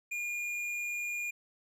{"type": "tone with tanh clipping", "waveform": "triangle", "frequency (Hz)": 2423, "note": "D#7", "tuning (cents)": -47, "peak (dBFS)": -35, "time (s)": [0.11, 1.31], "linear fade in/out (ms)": 10, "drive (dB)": 14, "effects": []}